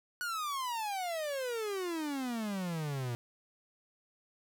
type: exponential sweep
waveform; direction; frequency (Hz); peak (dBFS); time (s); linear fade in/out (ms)
45% pulse; down; 1480 to 116.54; -34; 0.21-3.15; 0
effects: none